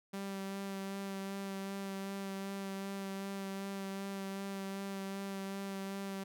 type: tone with vibrato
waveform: sawtooth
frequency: 195.5 Hz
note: G3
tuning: 4 cents flat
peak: -35 dBFS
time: 0.13-6.24 s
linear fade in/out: 10 ms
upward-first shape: sine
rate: 2.6 Hz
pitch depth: 14 cents each way
effects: none